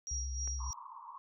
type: tone with tremolo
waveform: sine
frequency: 5690 Hz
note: F8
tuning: 31 cents sharp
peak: -36 dBFS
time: 0.07-0.73 s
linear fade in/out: 0 ms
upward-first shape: sine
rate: 3.2 Hz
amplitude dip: 70%
type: tone with vibrato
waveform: sine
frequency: 65 Hz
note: C2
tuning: 11 cents flat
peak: -36 dBFS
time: 0.11-0.71 s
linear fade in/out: 5 ms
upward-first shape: sine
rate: 7.4 Hz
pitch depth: 46 cents each way
type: click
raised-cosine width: 0.5 ms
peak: -36 dBFS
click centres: 0.476 s
type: band-pass noise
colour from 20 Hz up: white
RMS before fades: -49 dBFS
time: 0.59-1.18 s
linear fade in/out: 0 ms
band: 930 to 1100 Hz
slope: 96 dB/octave
effects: none